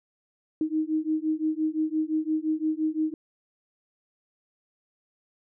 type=beating tone pair; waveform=sine; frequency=309.9 / 315.7 Hz; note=D#4 / D#4; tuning=-7 / +25 cents; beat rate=5.8 Hz; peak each=-27 dBFS; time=0.61-3.14 s; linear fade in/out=2 ms; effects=none